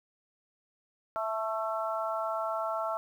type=harmonic tone with a mistuned harmonic; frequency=220 Hz; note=A3; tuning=in tune; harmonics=3 / 4 / 5 / 6; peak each=-33 / -37 / -38 / -35 dBFS; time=1.16-2.97 s; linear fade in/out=0 ms; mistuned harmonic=6; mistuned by=+21 cents; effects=10-bit